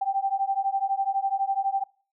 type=beating tone pair; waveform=sine; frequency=777 / 789 Hz; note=G5 / G5; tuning=-16 / +11 cents; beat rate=12 Hz; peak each=-26 dBFS; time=0.01-1.84 s; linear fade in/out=10 ms; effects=noise-tail reverb RT60 0.4 s tail -23 dB re dry